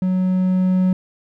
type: tone with level ramp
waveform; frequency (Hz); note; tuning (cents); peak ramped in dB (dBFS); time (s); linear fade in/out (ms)
triangle; 185; F#3; 0; -14 to -11; 0.02-0.93; 2
effects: none